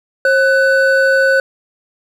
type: tone pair together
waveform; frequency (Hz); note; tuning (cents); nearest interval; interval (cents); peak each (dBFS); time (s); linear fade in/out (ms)
triangle; 537 / 1498; C5 / F#6; +45 / +21; octave + tritone; 1776; -10; 0.25-1.4; 2
effects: none